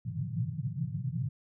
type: band-pass noise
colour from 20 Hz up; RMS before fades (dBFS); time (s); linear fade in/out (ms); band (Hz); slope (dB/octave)
white; -34; 0.05-1.29; 10; 100 to 170; 96
effects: none